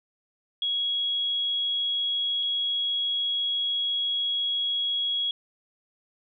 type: tone pair in turn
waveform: sine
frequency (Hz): 3322 / 3322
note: G#7 / G#7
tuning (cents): 0 / 0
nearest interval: unison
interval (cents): 0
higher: neither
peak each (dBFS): -24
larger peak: neither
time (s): 0.62-2.43 / 2.43-5.31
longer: second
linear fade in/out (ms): 2
effects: none